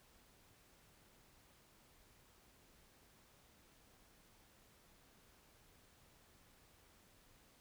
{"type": "silence", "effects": ["pink hiss -68 dBFS RMS until 7.6 s"]}